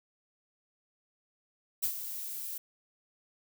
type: noise with ADSR envelope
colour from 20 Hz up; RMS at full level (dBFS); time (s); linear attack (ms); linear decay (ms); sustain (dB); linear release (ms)
violet; -29; 1.82-2.58; 17; 85; -10; 5
effects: none